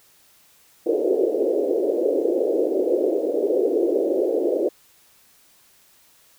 pink band-pass noise, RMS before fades -21 dBFS, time 0.86-4.69 s, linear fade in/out 5 ms, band 330 to 550 Hz, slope 48 dB/octave, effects white hiss -56 dBFS RMS until 6.38 s

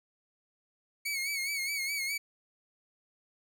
sawtooth tone with vibrato, 2217 Hz, C#7, in tune, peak -28 dBFS, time 1.05-2.18 s, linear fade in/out 10 ms, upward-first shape sine, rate 4.8 Hz, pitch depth 70 cents each way, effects none

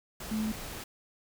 sine tone in noise, 217.3 Hz, A3, 21 cents flat, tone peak -29 dBFS, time 0.31-0.52 s, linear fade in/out 5 ms, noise pink, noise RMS -41 dBFS, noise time 0.2-0.84 s, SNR +9 dB, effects none

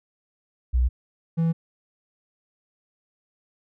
sine / triangle tone pair in turn, 61.74 / 164.83 Hz, B1 / E3, 0 / 0 cents, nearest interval octave + perfect fourth, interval 1700 cents, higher second, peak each -17 dBFS, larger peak neither, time 0.73-0.89 / 1.37-1.53 s, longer neither, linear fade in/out 20 ms, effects none

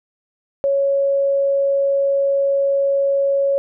sine tone, 554.4 Hz, C#5, in tune, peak -14 dBFS, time 0.64-3.58 s, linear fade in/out 0 ms, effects none

